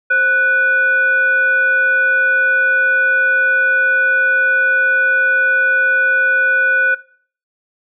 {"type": "tone with frequency modulation", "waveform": "sine", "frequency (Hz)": 1483, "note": "F#6", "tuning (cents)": 4, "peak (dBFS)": -10, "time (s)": [0.1, 6.95], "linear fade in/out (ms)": 10, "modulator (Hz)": 956, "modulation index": 0.35, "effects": ["noise-tail reverb RT60 0.5 s tail -20 dB re dry"]}